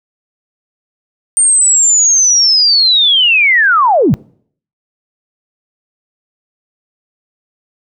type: linear sweep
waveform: sine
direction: down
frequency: 8830 to 103.83 Hz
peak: -6 dBFS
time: 1.37-4.14 s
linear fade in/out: 0 ms
effects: noise-tail reverb RT60 0.6 s tail -25 dB re dry